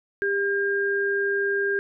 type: tone pair together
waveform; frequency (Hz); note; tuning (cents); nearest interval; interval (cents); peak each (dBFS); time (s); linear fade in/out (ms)
sine; 398.4 / 1608; G4 / G6; +28 / +44; 2 octaves; 2416; -24; 0.22-1.79; 0
effects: none